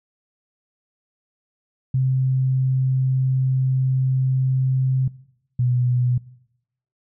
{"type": "tone pair in turn", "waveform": "sine", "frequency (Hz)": [130.81, 123.93], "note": ["C3", "B2"], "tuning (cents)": [0, 6], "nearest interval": "minor second", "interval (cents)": 94, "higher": "first", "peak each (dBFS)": [-16, -16], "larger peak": "neither", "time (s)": [[1.94, 5.08], [5.59, 6.18]], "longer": "first", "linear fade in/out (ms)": 5, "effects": ["noise-tail reverb RT60 0.8 s tail -21 dB re dry"]}